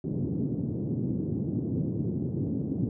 pink band-pass noise, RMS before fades -30 dBFS, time 0.04-2.89 s, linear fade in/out 2 ms, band 110 to 330 Hz, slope 24 dB/octave, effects none

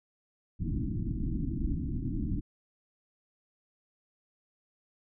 pink low-pass noise, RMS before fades -32 dBFS, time 0.59-2.41 s, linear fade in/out 20 ms, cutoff 330 Hz, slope 96 dB/octave, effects none

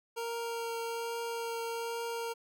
25% pulse tone with vibrato, 463.5 Hz, A#4, 10 cents flat, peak -31 dBFS, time 0.16-2.34 s, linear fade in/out 20 ms, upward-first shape triangle, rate 1.2 Hz, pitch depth 11 cents each way, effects none

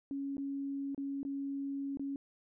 sine tone with dropouts, 277.2 Hz, C#4, in tune, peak -35 dBFS, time 0.11-2.16 s, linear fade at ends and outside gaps 1 ms, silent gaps 0.369-0.38 / 0.947-0.978 / 1.231-1.25 / 1.972-1.995 s, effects none

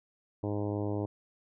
harmonic tone, 103.2 Hz, G#2, 10 cents flat, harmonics 1 / 2 / 3 / 4 / 5 / 6 / 7 / 8 / 9 / 10, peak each -34 / -41 / -35 / -38 / -41 / -43 / -48 / -48 / -49 / -56 dBFS, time 0.43-1.06 s, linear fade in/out 5 ms, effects none

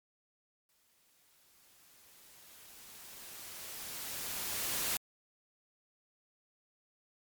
white noise with exponential growth, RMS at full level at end -33 dBFS, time 0.69-4.97 s, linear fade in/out 1 ms, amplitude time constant 930 ms, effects MP3 96 kbps

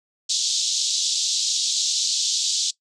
pink band-pass noise, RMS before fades -23 dBFS, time 0.29-2.71 s, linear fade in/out 10 ms, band 3500 to 7500 Hz, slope 48 dB/octave, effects noise-tail reverb RT60 0.1 s tail -20 dB re dry

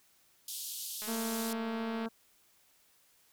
white band-pass noise, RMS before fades -41 dBFS, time 0.48-1.53 s, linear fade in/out 2 ms, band 3100 to 15000 Hz, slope 48 dB/octave
click train, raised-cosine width 0.3 ms, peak -30 dBFS, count 221, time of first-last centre 1.02-2.058 s, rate 212 Hz
harmonic tone, 226.5 Hz, A#3, 50 cents flat, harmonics 1 / 2 / 3 / 4 / 5 / 6 / 7, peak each -35 / -41 / -45 / -47 / -49 / -51 / -52 dBFS, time 1.07-2.09 s, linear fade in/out 20 ms
effects white hiss -67 dBFS RMS until 3.32 s

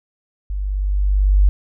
sine tone with level ramp, 49 Hz, G1, in tune, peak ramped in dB -21 to -8 dBFS, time 0.5-1.49 s, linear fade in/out 0 ms, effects none

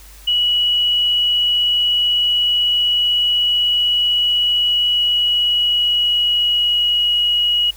sine tone with pitch glide, 2929 to 2905 Hz, F#7 to F#7, -18 to -32 cents, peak -13 dBFS, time 0.27-7.71 s, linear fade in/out 10 ms, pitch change -14 cents, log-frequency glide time 4.45-7.11 s, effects added 50 Hz sine -40 dBFS peak until 7.76 s + white hiss -44 dBFS RMS until 7.76 s

